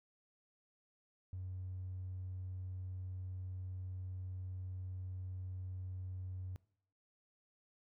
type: tone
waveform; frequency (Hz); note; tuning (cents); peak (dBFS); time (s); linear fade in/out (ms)
triangle; 92.5; F#2; 0; -38; 1.33-6.56; 0
effects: noise-tail reverb RT60 0.6 s tail -23 dB re dry + tanh soft clip ceiling -38 dBFS